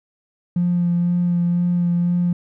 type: tone with vibrato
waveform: triangle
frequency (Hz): 174.61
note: F3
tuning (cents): 0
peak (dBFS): -12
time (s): 0.56-2.33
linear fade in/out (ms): 5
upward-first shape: sine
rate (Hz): 2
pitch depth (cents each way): 14
effects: tanh soft clip ceiling -13 dBFS